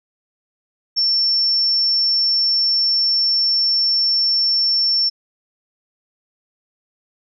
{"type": "tone", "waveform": "sine", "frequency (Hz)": 5420, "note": "E8", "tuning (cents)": 47, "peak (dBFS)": -14, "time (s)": [0.96, 5.1], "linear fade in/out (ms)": 20, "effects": []}